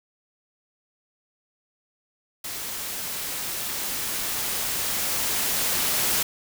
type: noise with level ramp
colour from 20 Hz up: white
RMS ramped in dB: -33 to -23 dBFS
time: 2.44-6.23 s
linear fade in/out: 5 ms
effects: none